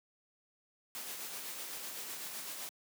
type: noise with tremolo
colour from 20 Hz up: white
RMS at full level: -42 dBFS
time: 0.95-2.69 s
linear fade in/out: 0 ms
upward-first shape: sine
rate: 7.9 Hz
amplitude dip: 30%
effects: high-pass 200 Hz 12 dB/octave